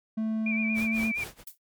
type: tone with pitch glide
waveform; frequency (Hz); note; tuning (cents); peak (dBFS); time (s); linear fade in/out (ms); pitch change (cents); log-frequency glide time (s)
triangle; 220 to 222.3; A3 to A3; 0 to +18; -24; 0.17-1.12; 10; +18; 0.77-0.89
type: tone with vibrato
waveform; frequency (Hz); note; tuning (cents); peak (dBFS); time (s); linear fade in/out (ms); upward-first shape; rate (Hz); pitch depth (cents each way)
sine; 2367; D7; +13; -28; 0.46-1.24; 5; sine; 8.6; 52
type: noise with tremolo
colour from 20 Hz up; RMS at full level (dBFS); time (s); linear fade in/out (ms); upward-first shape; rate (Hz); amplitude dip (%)
pink; -39; 0.74-1.44; 50; sine; 4.5; 95
type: noise with exponential decay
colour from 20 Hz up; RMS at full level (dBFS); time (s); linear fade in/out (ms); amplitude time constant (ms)
violet; -35; 1.47-1.58; 5; 23
effects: MP3 96 kbps